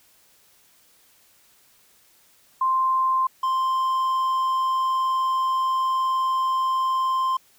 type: tone pair in turn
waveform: sine / triangle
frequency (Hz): 1046.5 / 1046.5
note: C6 / C6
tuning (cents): 0 / 0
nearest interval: unison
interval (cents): 0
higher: neither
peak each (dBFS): -18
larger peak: neither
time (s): 2.61-3.27 / 3.43-7.37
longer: second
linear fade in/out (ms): 5
effects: white hiss -58 dBFS RMS until 7.58 s